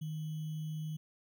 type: tone with sample-and-hold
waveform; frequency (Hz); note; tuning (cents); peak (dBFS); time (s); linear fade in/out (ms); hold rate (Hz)
sine; 155.56; D#3; 0; -36; 0.01-0.97; 10; 3150
effects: none